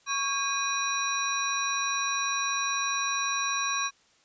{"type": "tone cluster", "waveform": "sine", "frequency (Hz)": [1112, 1617, 2472, 3956, 5720], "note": ["C#6", "G#6", "D#7", "B7", "F8"], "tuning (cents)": [5, -47, -12, 2, 41], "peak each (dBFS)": [-30, -35, -33, -34, -33], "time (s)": [0.06, 3.91], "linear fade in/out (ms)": 50, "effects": ["white hiss -63 dBFS RMS until 4.24 s", "resampled to 16000 Hz"]}